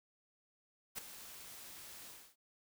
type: noise with ADSR envelope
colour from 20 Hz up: white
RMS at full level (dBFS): -40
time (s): 0.95-2.36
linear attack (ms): 30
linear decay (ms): 11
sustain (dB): -12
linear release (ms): 280
effects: none